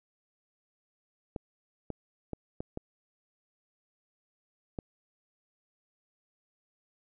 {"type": "clicks", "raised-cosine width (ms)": 2, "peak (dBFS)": -22, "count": 6, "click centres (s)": [1.362, 1.903, 2.333, 2.605, 2.774, 4.788], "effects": []}